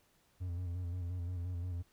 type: tone with vibrato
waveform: triangle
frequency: 88.5 Hz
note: F2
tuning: 23 cents sharp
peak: -34 dBFS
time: 0.4-1.83 s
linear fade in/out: 20 ms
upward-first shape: square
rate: 5.7 Hz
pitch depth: 44 cents each way
effects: pink hiss -71 dBFS RMS until 1.92 s